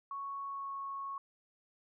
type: tone with pitch glide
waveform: sine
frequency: 1108.7 to 1101.7 Hz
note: C#6 to C#6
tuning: 0 to -11 cents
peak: -38 dBFS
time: 0.11-1.18 s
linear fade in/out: 2 ms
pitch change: -11 cents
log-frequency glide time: 0.46-0.72 s
effects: none